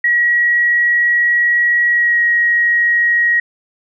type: tone with pitch glide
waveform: sine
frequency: 1913 to 1893.2 Hz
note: A#6 to A#6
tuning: +44 to +26 cents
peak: -10 dBFS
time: 0.04-3.4 s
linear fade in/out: 5 ms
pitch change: -18 cents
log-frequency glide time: 1.88-2.21 s
effects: none